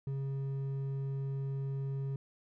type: tone with hard clipping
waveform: sine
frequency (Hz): 136.6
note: C#3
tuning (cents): -25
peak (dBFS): -35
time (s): 0.07-2.16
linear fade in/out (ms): 2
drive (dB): 5
effects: none